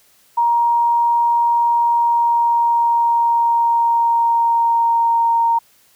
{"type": "tone with pitch glide", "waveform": "sine", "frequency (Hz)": [941, 926.4], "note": ["A#5", "A#5"], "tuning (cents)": [16, -11], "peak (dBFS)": -12, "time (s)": [0.37, 5.59], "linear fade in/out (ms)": 10, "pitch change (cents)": -27, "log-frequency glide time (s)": [1.85, 5.41], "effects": ["white hiss -54 dBFS RMS until 5.95 s"]}